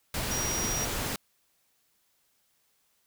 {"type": "tone in noise", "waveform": "sine", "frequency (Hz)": 5720, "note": "F8", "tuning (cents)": 41, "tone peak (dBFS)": -31, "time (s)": [0.31, 0.85], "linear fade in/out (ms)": 2, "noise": "pink", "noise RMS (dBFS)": -32, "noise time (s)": [0.14, 1.16], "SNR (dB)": -2, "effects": ["white hiss -71 dBFS RMS until 3.06 s"]}